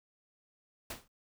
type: noise with exponential decay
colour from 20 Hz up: pink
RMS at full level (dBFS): -36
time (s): 0.9-1.08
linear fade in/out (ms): 5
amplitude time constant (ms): 39
effects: noise-tail reverb RT60 0.1 s tail -26 dB re dry